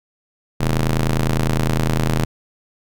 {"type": "ring-modulated tone", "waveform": "sawtooth", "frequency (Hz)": 79.8, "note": "D#2", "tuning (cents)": 44, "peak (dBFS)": -9, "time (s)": [0.6, 2.25], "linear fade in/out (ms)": 10, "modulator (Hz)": 54.9, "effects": []}